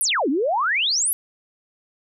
sine exponential two-way sweep, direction down then up, 11900 to 250.7 to 11900 Hz, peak -18 dBFS, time 0.01-1.13 s, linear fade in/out 0 ms, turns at 0.29 s, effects none

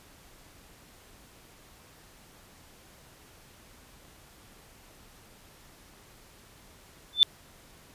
sine tone with exponential growth, 3534 Hz, A7, 7 cents sharp, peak -10 dBFS, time 7.13-7.23 s, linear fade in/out 0 ms, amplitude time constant 20 ms, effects pink hiss -55 dBFS RMS until 7.94 s + resampled to 32000 Hz

